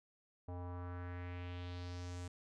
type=tone with low-pass filter sweep; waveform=square; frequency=88.8 Hz; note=F2; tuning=29 cents sharp; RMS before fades=-45 dBFS; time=0.48-2.28 s; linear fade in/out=5 ms; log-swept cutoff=770 to 8100 Hz; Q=2.3; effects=none